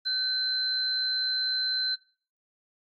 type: tone pair together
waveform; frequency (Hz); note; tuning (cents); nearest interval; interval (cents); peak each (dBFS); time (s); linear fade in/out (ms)
sine; 1529 / 4082; G6 / C8; -44 / -44; octave + perfect fourth; 1700; -35 / -26; 0.05-1.96; 20
effects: noise-tail reverb RT60 0.5 s tail -23 dB re dry + AAC 48 kbps